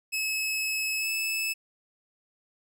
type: tone with pitch glide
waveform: sawtooth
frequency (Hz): 2584 to 2614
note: E7 to E7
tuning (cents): -35 to -15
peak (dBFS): -24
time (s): 0.12-1.54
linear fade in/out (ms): 20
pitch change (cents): +20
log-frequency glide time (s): 0.99-1.07
effects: none